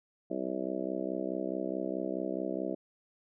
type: harmonic tone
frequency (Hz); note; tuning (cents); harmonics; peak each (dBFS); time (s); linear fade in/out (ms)
64.7; C2; -19; 3 / 4 / 5 / 6 / 7 / 8 / 9 / 10; -41 / -40 / -37 / -39 / -47 / -42 / -40 / -41; 0.3-2.75; 10
effects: none